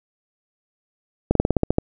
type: slowing click train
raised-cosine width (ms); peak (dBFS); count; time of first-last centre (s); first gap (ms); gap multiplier
2; -3; 9; 1.31-1.784; 43; 1.09
effects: none